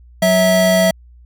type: tone pair together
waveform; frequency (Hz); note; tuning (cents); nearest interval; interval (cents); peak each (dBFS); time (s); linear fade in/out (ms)
square; 185 / 653.2; F#3 / E5; 0 / -16; octave + minor seventh; 2184; -16 / -12; 0.22-0.91; 5
effects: added 60 Hz sine -40 dBFS peak until 1.25 s + MP3 96 kbps